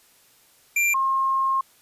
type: tone pair in turn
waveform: square / sine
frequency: 2371 / 1070.3 Hz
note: D7 / C6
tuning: +16 / +39 cents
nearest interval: octave + major second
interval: 1377 cents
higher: first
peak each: -19 dBFS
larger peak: neither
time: 0.76-0.94 / 0.94-1.61 s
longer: second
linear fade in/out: 5 ms
effects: white hiss -57 dBFS RMS until 1.81 s + resampled to 32000 Hz